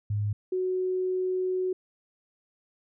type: tone pair in turn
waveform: sine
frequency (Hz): 103.83 / 370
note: G#2 / F#4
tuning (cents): 0 / 0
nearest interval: octave + minor seventh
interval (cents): 2200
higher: second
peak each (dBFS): -25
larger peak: neither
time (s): 0.1-0.33 / 0.52-1.73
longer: second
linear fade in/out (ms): 5
effects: none